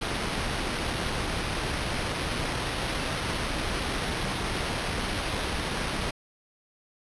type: noise with sample-and-hold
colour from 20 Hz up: pink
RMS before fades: -30 dBFS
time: 0.01-6.11 s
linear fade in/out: 10 ms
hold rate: 7350 Hz
effects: resampled to 24000 Hz